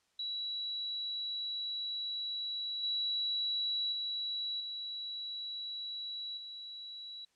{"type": "tone with level steps", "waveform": "sine", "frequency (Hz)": 3916, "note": "B7", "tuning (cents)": -15, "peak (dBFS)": [-35, -31, -34, -38, -43], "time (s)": [0.19, 7.25], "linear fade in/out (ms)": 5, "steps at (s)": [2.83, 3.92, 4.6, 6.37], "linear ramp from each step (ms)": 5, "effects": ["white hiss -74 dBFS RMS until 7.35 s", "low-pass 7000 Hz 12 dB/octave"]}